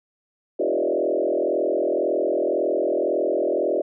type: tone with frequency modulation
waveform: sine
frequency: 477.9 Hz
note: A#4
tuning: 43 cents sharp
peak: -19 dBFS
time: 0.59-3.82 s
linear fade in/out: 10 ms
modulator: 41.9 Hz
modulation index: 3.6
effects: none